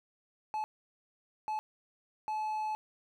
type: tone bursts at uneven times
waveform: triangle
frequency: 861 Hz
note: A5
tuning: 38 cents flat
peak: -30 dBFS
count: 3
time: 0.54-0.64 / 1.48-1.59 / 2.28-2.75 s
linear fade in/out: 0 ms
effects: none